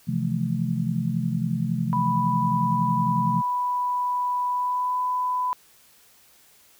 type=chord; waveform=sine; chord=F major seventh; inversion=second; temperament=just; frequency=130.96 / 163.7 / 174.61 / 218.3 Hz; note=C3 / E3 / F3 / A3; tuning=+2 / -12 / 0 / -13 cents; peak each=-28 dBFS; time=0.07-3.42 s; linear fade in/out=20 ms
type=tone with pitch glide; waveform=sine; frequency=987.8 to 999.3 Hz; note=B5 to B5; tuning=0 to +20 cents; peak=-22 dBFS; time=1.93-5.53 s; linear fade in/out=0 ms; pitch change=+20 cents; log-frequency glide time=4.49-4.99 s
effects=white hiss -56 dBFS RMS until 6.79 s